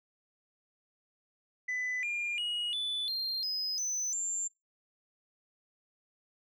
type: tone with pitch steps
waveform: sine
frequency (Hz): 2000 / 2406 / 2895 / 3482 / 4189 / 5040 / 6063 / 7294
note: B6 / D7 / F#7 / A7 / C8 / D#8 / F#8 / A#8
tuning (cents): +21 / +41 / -38 / -19 / +1 / +21 / +41 / -39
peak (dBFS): -29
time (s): 1.68-4.48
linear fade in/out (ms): 10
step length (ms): 350
effects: noise-tail reverb RT60 0.2 s tail -22 dB re dry + tanh soft clip ceiling -30 dBFS